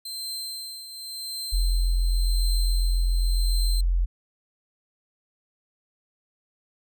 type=tone with tremolo; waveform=sawtooth; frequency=4120 Hz; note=C8; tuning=28 cents flat; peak=-27 dBFS; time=0.05-3.81 s; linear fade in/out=5 ms; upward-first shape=triangle; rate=0.91 Hz; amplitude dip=65%
type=tone; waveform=sine; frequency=43.65 Hz; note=F1; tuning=in tune; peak=-19 dBFS; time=1.52-4.06 s; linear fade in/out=20 ms
effects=none